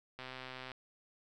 click train, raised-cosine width 0.3 ms, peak -29 dBFS, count 69, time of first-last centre 0.19-0.717 s, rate 129 Hz, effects none

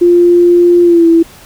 sine tone with pitch glide, 349.2 to 331.9 Hz, F4 to E4, 0 to +12 cents, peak -3 dBFS, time 0.01-1.23 s, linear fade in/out 10 ms, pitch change -88 cents, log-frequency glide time 0.83-1.07 s, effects pink hiss -37 dBFS RMS until 1.45 s

